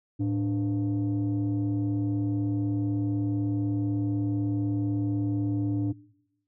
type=tone pair together; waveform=sine; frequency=110 / 294 Hz; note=A2 / D4; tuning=0 / +2 cents; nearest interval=octave + perfect fourth; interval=1702 cents; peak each=-25 dBFS; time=0.19-5.93 s; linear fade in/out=20 ms; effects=noise-tail reverb RT60 0.9 s tail -23 dB re dry + tanh soft clip ceiling -21 dBFS